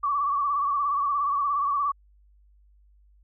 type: tone with vibrato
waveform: sine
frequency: 1141 Hz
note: C#6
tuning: 50 cents sharp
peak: -22 dBFS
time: 0.03-1.92 s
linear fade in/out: 10 ms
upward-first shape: sine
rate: 17 Hz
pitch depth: 64 cents each way
effects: added 50 Hz sine -55 dBFS peak until 3.23 s